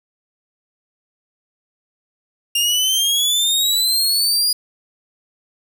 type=exponential sweep; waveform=sawtooth; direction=up; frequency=2794 to 4903 Hz; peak=-12 dBFS; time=2.55-4.53 s; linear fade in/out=5 ms; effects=none